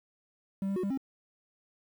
triangle tone with pitch steps, 194.7 / 197 / 366.8 / 198.9 / 268.6 Hz, G3 / G3 / F#4 / G3 / C4, -12 / +9 / -15 / +25 / +46 cents, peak -27 dBFS, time 0.62-0.975 s, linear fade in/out 2 ms, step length 71 ms, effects 10-bit

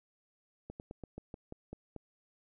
slowing click train, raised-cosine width 2 ms, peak -30 dBFS, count 9, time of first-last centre 0.7-1.963 s, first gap 99 ms, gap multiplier 1.13, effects none

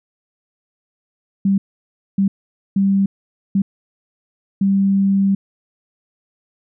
sine tone bursts at uneven times, 196 Hz, G3, in tune, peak -12 dBFS, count 5, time 1.45-1.58 / 2.18-2.28 / 2.76-3.06 / 3.55-3.62 / 4.61-5.35 s, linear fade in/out 5 ms, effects none

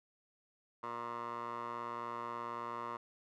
15% pulse tone with band-pass filter, 118.4 Hz, A#2, 27 cents sharp, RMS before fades -42 dBFS, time 0.83-2.97 s, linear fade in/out 5 ms, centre 1000 Hz, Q 3.8, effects none

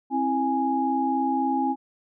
sine tone cluster, 265.5 / 329.2 / 830 Hz, C4 / E4 / G#5, +25 / -2 / -1 cents, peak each -25 / -30 / -24 dBFS, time 0.1-1.76 s, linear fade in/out 50 ms, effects none

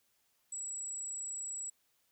sine tone, 7810 Hz, B8, 20 cents flat, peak -38 dBFS, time 0.52-1.7 s, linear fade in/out 5 ms, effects white hiss -75 dBFS RMS until 2.11 s

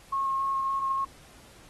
sine tone with vibrato, 1083 Hz, C#6, 41 cents flat, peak -25 dBFS, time 0.12-1.05 s, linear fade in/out 10 ms, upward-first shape square, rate 3.5 Hz, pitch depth 8 cents each way, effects pink hiss -54 dBFS RMS until 1.69 s + AAC 32 kbps

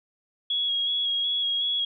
sine tone with vibrato, 3322 Hz, G#7, in tune, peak -23 dBFS, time 0.5-1.85 s, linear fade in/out 5 ms, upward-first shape square, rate 2.7 Hz, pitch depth 17 cents each way, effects none

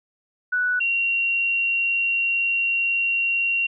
sine tone pair in turn, 1480 / 2751 Hz, F#6 / F7, 0 / -27 cents, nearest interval major seventh, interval 1073 cents, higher second, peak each -19 dBFS, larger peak neither, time 0.52-0.8 / 0.8-3.67 s, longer second, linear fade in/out 10 ms, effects none

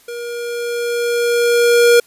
square tone with level ramp, 475.2 Hz, A#4, 33 cents sharp, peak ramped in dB -26 to -7 dBFS, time 0.08-2 s, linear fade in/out 5 ms, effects white hiss -50 dBFS RMS until 2.06 s + resampled to 32000 Hz

